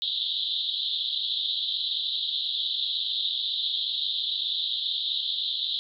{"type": "band-pass noise", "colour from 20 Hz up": "white", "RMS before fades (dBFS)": -29, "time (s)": [0.02, 5.79], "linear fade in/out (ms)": 0, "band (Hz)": [3300, 4000], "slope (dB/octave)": 96, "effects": []}